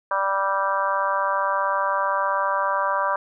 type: harmonic tone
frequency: 195.4 Hz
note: G3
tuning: 5 cents flat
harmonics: 3 / 4 / 5 / 6 / 7 / 8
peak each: -27 / -33 / -24 / -25 / -32 / -29 dBFS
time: 0.11-3.16 s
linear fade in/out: 2 ms
effects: none